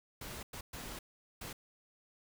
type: noise bursts at uneven times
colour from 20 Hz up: pink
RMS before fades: -45 dBFS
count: 4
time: 0.21-0.43 / 0.53-0.61 / 0.73-0.99 / 1.41-1.53 s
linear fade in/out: 5 ms
effects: none